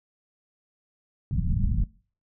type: low-pass noise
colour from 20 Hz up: pink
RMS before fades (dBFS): -24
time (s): 1.31-1.84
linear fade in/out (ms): 2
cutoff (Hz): 200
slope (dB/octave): 48
effects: noise-tail reverb RT60 0.4 s tail -21 dB re dry